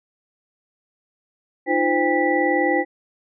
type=tone cluster; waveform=sine; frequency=306.1 / 345.8 / 516 / 801 / 1963 Hz; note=D#4 / F4 / C5 / G5 / B6; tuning=-28 / -17 / -24 / +37 / -11 cents; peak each=-23 dBFS; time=1.66-2.85 s; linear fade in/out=50 ms; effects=none